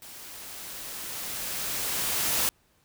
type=noise with level ramp; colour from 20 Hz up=white; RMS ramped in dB=-45 to -25 dBFS; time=0.02-2.49 s; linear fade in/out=0 ms; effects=pink hiss -66 dBFS RMS until 2.84 s